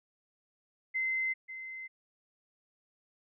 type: tone with echo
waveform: sine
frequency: 2065 Hz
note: C7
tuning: 23 cents flat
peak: -29 dBFS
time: 0.94-1.34 s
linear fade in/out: 20 ms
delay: 540 ms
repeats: 1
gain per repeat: -11 dB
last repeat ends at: 1.88 s
effects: none